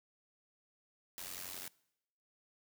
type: noise with amplitude modulation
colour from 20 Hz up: white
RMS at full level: -42 dBFS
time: 1.18-1.68 s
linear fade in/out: 0 ms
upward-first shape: sine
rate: 91.3 Hz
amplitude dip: 80%
effects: noise-tail reverb RT60 0.8 s tail -23 dB re dry